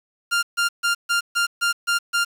sawtooth tone bursts, 1396.9 Hz, F6, in tune, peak -14 dBFS, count 8, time 0.31-2.25 s, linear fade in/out 20 ms, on 120 ms, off 140 ms, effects low-pass 11000 Hz 12 dB/octave + 7-bit

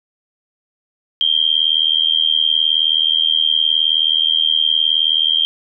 sine tone with amplitude modulation, 3187 Hz, G7, 28 cents sharp, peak -8 dBFS, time 1.21-5.45 s, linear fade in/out 0 ms, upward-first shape sine, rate 79.1 Hz, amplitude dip 100%, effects none

